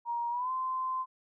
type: tone with pitch glide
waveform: sine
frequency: 944 to 1035.4 Hz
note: A#5 to C6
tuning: +22 to -18 cents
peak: -30 dBFS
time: 0.05-1.06 s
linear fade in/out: 50 ms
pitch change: +160 cents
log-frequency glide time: 0.3-0.51 s
effects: none